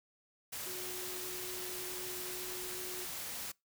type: tone in noise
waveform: sine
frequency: 364.7 Hz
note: F#4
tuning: 25 cents flat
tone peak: -46 dBFS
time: 0.66-3.05 s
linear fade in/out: 10 ms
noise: white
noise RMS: -42 dBFS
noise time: 0.52-3.52 s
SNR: -7 dB
effects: noise-tail reverb RT60 0.2 s tail -24 dB re dry